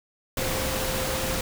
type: tone in noise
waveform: sine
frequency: 523.3 Hz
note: C5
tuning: in tune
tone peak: -32 dBFS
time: 0.37-1.41 s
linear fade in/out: 2 ms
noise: pink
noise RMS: -28 dBFS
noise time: 0.37-1.41 s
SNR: -7 dB
effects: none